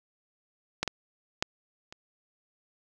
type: clicks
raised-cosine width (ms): 0.2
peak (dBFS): -10 / -12 / -8 / -26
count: 4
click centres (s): 0.83 / 0.877 / 1.425 / 1.925
effects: none